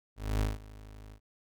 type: tone with ADSR envelope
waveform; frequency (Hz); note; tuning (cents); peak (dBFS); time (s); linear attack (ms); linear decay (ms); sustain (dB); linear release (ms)
30% pulse; 52.3; G#1; +13; -23; 0.16-1.2; 250; 170; -21; 75
effects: none